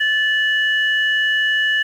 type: tone pair together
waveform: sine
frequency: 1743.4 / 2932 Hz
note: A6 / F#7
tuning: -16 / -16 cents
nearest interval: major sixth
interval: 900 cents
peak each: -15 / -21 dBFS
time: 0-1.83 s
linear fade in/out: 10 ms
effects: tanh soft clip ceiling -7 dBFS + 8-bit